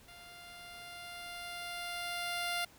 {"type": "tone with level ramp", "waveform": "10% pulse", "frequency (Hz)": 698.5, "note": "F5", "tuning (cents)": 0, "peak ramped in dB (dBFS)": [-44, -24], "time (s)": [0.08, 2.65], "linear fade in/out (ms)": 5, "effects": ["pink hiss -60 dBFS RMS until 2.78 s"]}